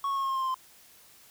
triangle tone with pitch steps, 1108.7 / 1098.5 / 1088.4 / 1078.4 / 1068.5 / 1058.6 / 1048.9 / 1039.2 Hz, C#6 / C#6 / C#6 / C#6 / C6 / C6 / C6 / C6, 0 / -16 / -32 / -48 / +36 / +20 / +4 / -12 cents, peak -25 dBFS, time 0.04-0.544 s, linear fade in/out 2 ms, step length 63 ms, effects white hiss -56 dBFS RMS until 1.3 s

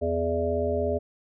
harmonic tone with a mistuned harmonic, 83.4 Hz, E2, 21 cents sharp, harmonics 1 / 3 / 5 / 7 / 8, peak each -30 / -33 / -28 / -28 / -33 dBFS, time 0.01-0.99 s, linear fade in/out 20 ms, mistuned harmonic 7, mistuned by +19 cents, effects none

